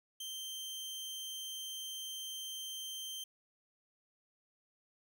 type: tone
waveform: sawtooth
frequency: 3136 Hz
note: G7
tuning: in tune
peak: -38 dBFS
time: 0.2-3.24 s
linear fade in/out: 5 ms
effects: none